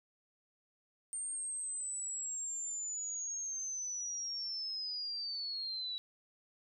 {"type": "linear sweep", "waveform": "sine", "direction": "down", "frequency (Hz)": [8760, 3891], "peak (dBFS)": -37, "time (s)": [1.13, 5.98], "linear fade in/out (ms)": 0, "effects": []}